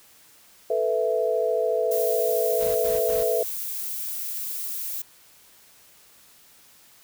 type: chord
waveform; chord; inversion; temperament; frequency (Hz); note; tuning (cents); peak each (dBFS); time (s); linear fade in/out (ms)
sine; A suspended second; none; equal; 440 / 493.9 / 659.3; A4 / B4 / E5; 0 / 0 / 0; -25; 0.7-3.43; 5
type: noise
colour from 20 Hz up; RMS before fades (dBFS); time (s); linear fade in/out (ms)
violet; -31; 1.91-5.02; 5
type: noise bursts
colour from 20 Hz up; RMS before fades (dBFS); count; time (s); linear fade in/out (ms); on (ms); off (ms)
pink; -39; 3; 2.59-3.246; 20; 170; 73
effects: white hiss -54 dBFS RMS until 7.03 s